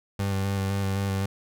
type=tone with vibrato; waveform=30% pulse; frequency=97.9 Hz; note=G2; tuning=2 cents flat; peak=-22 dBFS; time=0.19-1.26 s; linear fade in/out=5 ms; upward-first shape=square; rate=3.9 Hz; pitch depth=18 cents each way; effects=none